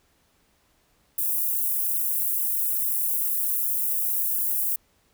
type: high-pass noise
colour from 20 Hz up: white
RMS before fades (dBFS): -25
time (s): 1.18-4.76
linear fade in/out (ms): 5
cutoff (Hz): 11000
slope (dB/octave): 24
effects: pink hiss -65 dBFS RMS until 5.13 s